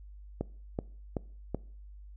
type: click train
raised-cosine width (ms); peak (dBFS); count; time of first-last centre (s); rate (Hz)
2; -18; 4; 0.41-1.546; 2.64
effects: noise-tail reverb RT60 0.5 s tail -22 dB re dry + added 50 Hz sine -46 dBFS peak until 2.16 s